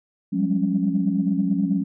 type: tone cluster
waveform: sine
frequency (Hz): 178.5 / 194.3 / 203.5 / 276.3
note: F3 / G3 / G#3 / C#4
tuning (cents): +38 / -15 / -35 / -6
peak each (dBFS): -24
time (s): 0.32-1.84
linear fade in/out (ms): 20
effects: tanh soft clip ceiling -8 dBFS